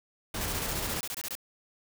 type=noise; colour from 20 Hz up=pink; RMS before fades=-34 dBFS; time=0.34-1 s; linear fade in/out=5 ms
type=noise bursts; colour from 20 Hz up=white; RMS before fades=-36 dBFS; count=14; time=0.41-1.352 s; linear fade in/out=0 ms; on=45 ms; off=24 ms
effects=none